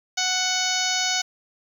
harmonic tone with a mistuned harmonic, 740 Hz, F#5, in tune, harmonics 1 / 2 / 3 / 4 / 5 / 6 / 7 / 8 / 9, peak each -30 / -30 / -30 / -30 / -30 / -30 / -30 / -30 / -30 dBFS, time 0.17-1.22 s, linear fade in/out 10 ms, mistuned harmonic 4, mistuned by +17 cents, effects 8-bit

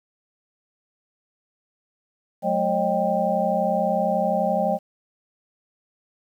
sine tone cluster, 185.2 / 216.8 / 542 / 614 / 788 Hz, F#3 / A3 / C#5 / D#5 / G5, +2 / -25 / -39 / -23 / +9 cents, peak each -28 / -29 / -26 / -24 / -24 dBFS, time 2.42-4.79 s, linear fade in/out 50 ms, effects 9-bit

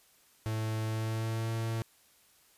45% pulse tone with pitch glide, 110 to 113.16 Hz, A2 to A2, 0 to +49 cents, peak -31 dBFS, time 0.46-1.82 s, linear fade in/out 0 ms, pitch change +49 cents, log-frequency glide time 0.84-1.52 s, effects white hiss -64 dBFS RMS until 2.57 s + resampled to 32000 Hz

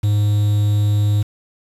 triangle tone with quantisation, 103.83 Hz, G#2, in tune, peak -11 dBFS, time 0.03-1.23 s, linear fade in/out 10 ms, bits 6, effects resampled to 32000 Hz

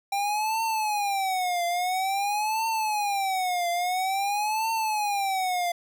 square tone with vibrato, 790 Hz, G5, 13 cents sharp, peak -25 dBFS, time 0.12-5.72 s, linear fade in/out 5 ms, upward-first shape triangle, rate 0.49 Hz, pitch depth 240 cents each way, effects none

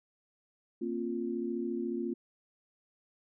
sine chord, Bb suspended second, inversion none, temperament equal with one note detuned, 233.1 / 267.3 / 349.2 Hz, Bb3 / C4 / F4, 0 / +37 / 0 cents, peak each -36 / -38 / -35 dBFS, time 0.81-2.14 s, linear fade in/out 10 ms, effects none

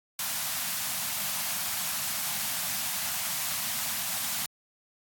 white band-stop noise, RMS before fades -31 dBFS, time 0.19-4.46 s, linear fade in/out 2 ms, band 250 to 620 Hz, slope 48 dB/octave, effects high-pass 100 Hz 12 dB/octave + AAC 64 kbps

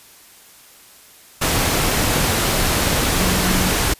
sine tone in noise, 184.8 Hz, F#3, 2 cents flat, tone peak -21 dBFS, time 3.19-3.71 s, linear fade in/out 10 ms, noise pink, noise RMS -18 dBFS, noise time 1.41-3.94 s, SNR -6 dB, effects white hiss -46 dBFS RMS until 3.99 s + resampled to 32000 Hz

